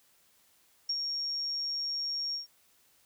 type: tone with ADSR envelope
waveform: sine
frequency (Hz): 5550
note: F8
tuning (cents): -12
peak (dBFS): -27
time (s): 0.89-2.47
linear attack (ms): 7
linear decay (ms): 50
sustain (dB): -4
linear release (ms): 130
effects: white hiss -66 dBFS RMS until 3.05 s